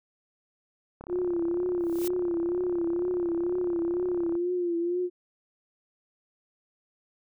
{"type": "click train", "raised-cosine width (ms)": 1, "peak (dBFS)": -28, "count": 114, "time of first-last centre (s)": [1.01, 4.353], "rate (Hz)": 33.8}
{"type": "tone with vibrato", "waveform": "sine", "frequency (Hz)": 349.2, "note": "F4", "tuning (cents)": 0, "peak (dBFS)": -25, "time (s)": [1.08, 5.1], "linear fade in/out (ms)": 50, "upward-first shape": "triangle", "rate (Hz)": 2.1, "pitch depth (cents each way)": 68}
{"type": "noise with exponential growth", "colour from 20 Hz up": "blue", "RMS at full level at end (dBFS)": -33, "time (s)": [1.79, 2.08], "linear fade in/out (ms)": 5, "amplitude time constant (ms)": 61}
{"effects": []}